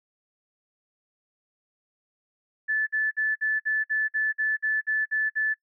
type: tone bursts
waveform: sine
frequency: 1742 Hz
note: A6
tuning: 18 cents flat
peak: -22 dBFS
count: 12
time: 2.68-5.543 s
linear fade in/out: 20 ms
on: 190 ms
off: 53 ms
effects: noise-tail reverb RT60 0.1 s tail -21 dB re dry